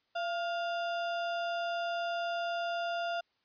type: tone with sample-and-hold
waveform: sine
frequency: 684 Hz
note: F5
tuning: 36 cents flat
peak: -31 dBFS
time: 0.15-3.21 s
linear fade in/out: 10 ms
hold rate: 2100 Hz
effects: white hiss -75 dBFS RMS until 3.44 s + resampled to 11025 Hz